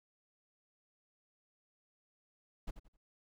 brown noise with echo, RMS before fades -39 dBFS, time 2.67-2.71 s, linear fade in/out 10 ms, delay 87 ms, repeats 3, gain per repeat -11 dB, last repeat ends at 2.971 s, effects none

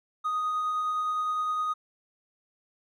triangle tone with tremolo, 1244.5 Hz, D#6, in tune, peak -22 dBFS, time 0.24-1.74 s, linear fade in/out 20 ms, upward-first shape triangle, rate 9.7 Hz, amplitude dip 30%, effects tanh soft clip ceiling -21 dBFS

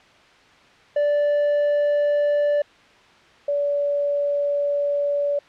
triangle / sine tone pair in turn, 584 / 574.6 Hz, D5 / D5, -10 / -38 cents, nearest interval unison, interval 28 cents, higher first, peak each -15 / -19 dBFS, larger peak first, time 0.96-2.62 / 3.48-5.39 s, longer second, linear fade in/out 5 ms, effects white hiss -51 dBFS RMS until 5.48 s + low-pass 3000 Hz 12 dB/octave

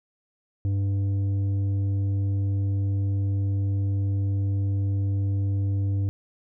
sine tone with tanh clipping, 98.7 Hz, G2, 12 cents sharp, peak -23 dBFS, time 0.65-6.09 s, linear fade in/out 0 ms, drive 7 dB, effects none

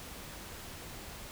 silence, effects pink hiss -46 dBFS RMS until 1.31 s

